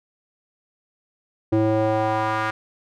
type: tone with band-pass filter sweep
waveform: square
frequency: 109.2 Hz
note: A2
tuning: 13 cents flat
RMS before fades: -21 dBFS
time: 1.52-2.51 s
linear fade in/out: 10 ms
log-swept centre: 360 to 1400 Hz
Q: 1.9
effects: none